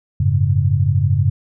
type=chord; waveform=sine; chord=F# suspended second; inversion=none; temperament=equal with one note detuned; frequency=92.5 / 105.46 / 138.59 Hz; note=F#2 / G#2 / C#3; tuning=0 / +27 / 0 cents; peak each=-17 dBFS; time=0.2-1.3 s; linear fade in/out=5 ms; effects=none